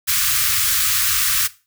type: band-stop noise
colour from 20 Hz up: white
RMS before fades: -18 dBFS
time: 0.07-1.48 s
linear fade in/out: 20 ms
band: 130 to 1100 Hz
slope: 96 dB/octave
effects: noise-tail reverb RT60 0.3 s tail -17 dB re dry